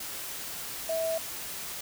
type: tone in noise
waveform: sine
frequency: 651 Hz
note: E5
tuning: 22 cents flat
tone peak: -27 dBFS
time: 0.89-1.18 s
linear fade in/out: 5 ms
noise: white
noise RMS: -38 dBFS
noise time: 0-1.81 s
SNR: +8 dB
effects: none